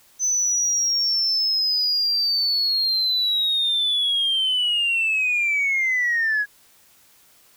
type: linear sweep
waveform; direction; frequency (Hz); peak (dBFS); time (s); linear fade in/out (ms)
sine; down; 6100 to 1653; -17; 0.19-6.46; 50
effects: tanh soft clip ceiling -15 dBFS + white hiss -55 dBFS RMS until 7.56 s